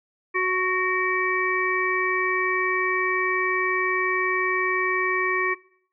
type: harmonic tone with a mistuned harmonic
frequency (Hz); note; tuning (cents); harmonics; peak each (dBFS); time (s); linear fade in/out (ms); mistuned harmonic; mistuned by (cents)
370; F#4; 0; 1 / 3 / 5 / 6; -26 / -26 / -26 / -26; 0.34-5.55; 20; 6; +58
effects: noise-tail reverb RT60 0.6 s tail -20 dB re dry